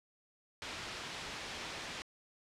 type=low-pass noise; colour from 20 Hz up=white; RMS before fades=-44 dBFS; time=0.62-2.02 s; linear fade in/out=0 ms; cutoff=3900 Hz; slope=12 dB/octave; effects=low-pass 9000 Hz 12 dB/octave